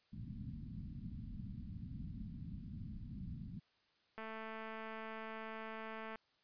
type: low-pass noise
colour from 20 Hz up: white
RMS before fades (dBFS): -47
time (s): 0.12-3.6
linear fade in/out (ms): 20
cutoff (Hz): 230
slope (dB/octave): 48
type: click train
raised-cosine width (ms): 0.5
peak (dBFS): -33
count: 438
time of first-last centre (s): 4.18-6.157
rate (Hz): 221
effects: white hiss -75 dBFS RMS until 6.43 s + resampled to 11025 Hz